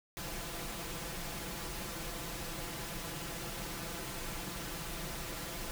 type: noise with comb filter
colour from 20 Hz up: pink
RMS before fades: -41 dBFS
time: 0.17-5.71 s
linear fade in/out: 0 ms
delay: 5.9 ms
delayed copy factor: +0.65
effects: none